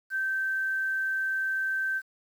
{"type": "tone with quantisation", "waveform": "sine", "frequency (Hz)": 1553, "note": "G6", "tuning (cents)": -17, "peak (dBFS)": -26, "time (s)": [0.1, 2.02], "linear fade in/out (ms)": 50, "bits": 9, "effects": []}